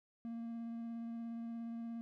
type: tone with vibrato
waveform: triangle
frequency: 231.2 Hz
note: A#3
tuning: 14 cents flat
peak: -39 dBFS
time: 0.25-2.01 s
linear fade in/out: 0 ms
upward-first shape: sine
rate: 17 Hz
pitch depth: 11 cents each way
effects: none